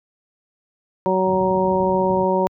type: harmonic tone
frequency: 187.3 Hz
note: F#3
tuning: 21 cents sharp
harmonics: 1 / 2 / 3 / 4 / 5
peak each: -23 / -21 / -21 / -30 / -21 dBFS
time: 1.06-2.47 s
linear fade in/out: 0 ms
type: low-pass noise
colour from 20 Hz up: pink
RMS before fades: -31 dBFS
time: 1.27-2.24 s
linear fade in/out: 2 ms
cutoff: 220 Hz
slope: 24 dB/octave
effects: high-pass 100 Hz 12 dB/octave